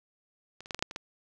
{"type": "clicks", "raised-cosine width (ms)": 0.2, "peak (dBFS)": [-28, -29, -18, -17, -21, -9, -23, -18], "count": 8, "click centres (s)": [0.606, 0.659, 0.708, 0.746, 0.792, 0.825, 0.911, 0.961], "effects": []}